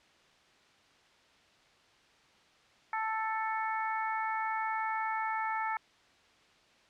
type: harmonic tone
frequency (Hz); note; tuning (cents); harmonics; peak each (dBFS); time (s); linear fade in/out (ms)
440.9; A4; +4; 2 / 3 / 4 / 5; -33 / -37 / -39 / -41; 2.93-5.77; 2
effects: white hiss -63 dBFS RMS until 6.89 s + low-pass 4000 Hz 12 dB/octave